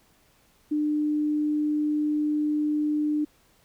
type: tone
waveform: sine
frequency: 300 Hz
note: D4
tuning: 37 cents sharp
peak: -22 dBFS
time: 0.71-3.25 s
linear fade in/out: 10 ms
effects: pink hiss -62 dBFS RMS until 3.64 s